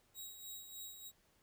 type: tone with tremolo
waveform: 10% pulse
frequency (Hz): 3822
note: A#7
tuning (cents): +43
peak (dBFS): -38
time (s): 0.14-1.12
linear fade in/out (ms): 50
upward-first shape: sine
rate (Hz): 3.3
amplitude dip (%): 55
effects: pink hiss -73 dBFS RMS until 1.42 s